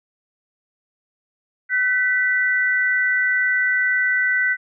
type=tone pair together; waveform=sine; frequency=1512 / 1970 Hz; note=F#6 / B6; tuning=+37 / -5 cents; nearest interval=perfect fourth; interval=458 cents; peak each=-19 dBFS; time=1.69-4.57 s; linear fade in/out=50 ms; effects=none